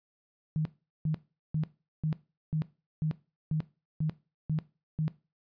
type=tone bursts; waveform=sine; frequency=155.56 Hz; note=D#3; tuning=in tune; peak=-26 dBFS; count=10; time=0.56-5.08 s; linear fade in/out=0 ms; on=92 ms; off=400 ms; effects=noise-tail reverb RT60 0.3 s tail -18 dB re dry + resampled to 11025 Hz